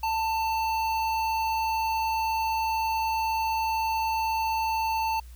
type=tone with notch filter; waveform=square; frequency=891 Hz; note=A5; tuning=22 cents sharp; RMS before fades=-27 dBFS; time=0.03-5.2 s; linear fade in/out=5 ms; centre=8600 Hz; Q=0.73; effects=added 60 Hz sine -42 dBFS peak until 5.35 s + white hiss -58 dBFS RMS until 5.35 s